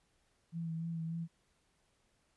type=tone with vibrato; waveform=sine; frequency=164.81 Hz; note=E3; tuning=in tune; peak=-36 dBFS; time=0.52-1.28 s; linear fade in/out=50 ms; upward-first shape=sine; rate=3.4 Hz; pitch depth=27 cents each way; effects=pink hiss -75 dBFS RMS until 2.36 s + resampled to 24000 Hz